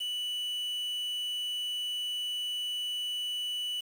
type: tone with quantisation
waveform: triangle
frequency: 2960 Hz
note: F#7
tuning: in tune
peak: -30 dBFS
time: 0-3.81 s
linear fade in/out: 10 ms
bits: 8
effects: none